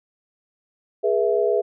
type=chord; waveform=sine; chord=E major; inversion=first; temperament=equal with one note detuned; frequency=415.3 / 482.9 / 659.3 Hz; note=G#4 / B4 / E5; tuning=0 / -39 / 0 cents; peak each=-20 / -22 / -23 dBFS; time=1.03-1.62 s; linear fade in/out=20 ms; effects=none